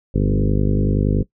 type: harmonic tone with a mistuned harmonic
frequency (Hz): 50.6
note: G#1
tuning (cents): -44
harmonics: 1 / 2 / 3 / 4 / 5 / 6 / 7 / 8 / 9 / 10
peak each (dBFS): -19 / -21 / -22 / -24 / -25 / -28 / -31 / -29 / -31 / -33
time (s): 0.14-1.23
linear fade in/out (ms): 10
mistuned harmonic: 3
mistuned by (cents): -25
effects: noise-tail reverb RT60 0.1 s tail -19 dB re dry